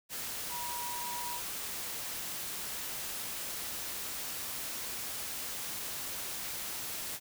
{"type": "tone in noise", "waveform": "sine", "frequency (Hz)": 964, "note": "B5", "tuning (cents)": -42, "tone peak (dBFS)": -39, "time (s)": [0.49, 1.41], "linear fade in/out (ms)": 50, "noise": "white", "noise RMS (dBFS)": -39, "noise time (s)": [0.09, 7.2], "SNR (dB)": -3, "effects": []}